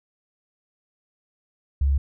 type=tone; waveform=sine; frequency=69.3 Hz; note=C#2; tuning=in tune; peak=-17 dBFS; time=1.81-1.98 s; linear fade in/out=5 ms; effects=none